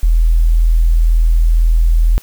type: tone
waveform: sine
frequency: 41.02 Hz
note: E1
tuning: 8 cents flat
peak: -7 dBFS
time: 0.03-2.18 s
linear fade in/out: 0 ms
effects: white hiss -42 dBFS RMS until 2.22 s